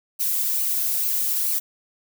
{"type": "noise with flanger", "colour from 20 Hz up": "violet", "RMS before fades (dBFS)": -23, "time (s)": [0.19, 1.6], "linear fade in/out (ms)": 20, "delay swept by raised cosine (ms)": [0.55, 2.15], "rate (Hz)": 2.3, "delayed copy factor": -0.5, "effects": []}